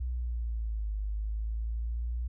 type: linear two-way sweep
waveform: sine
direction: down then up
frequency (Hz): 62.7 to 51 to 60.1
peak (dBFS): -30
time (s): 0-2.28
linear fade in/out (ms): 10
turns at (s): 0.99
effects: none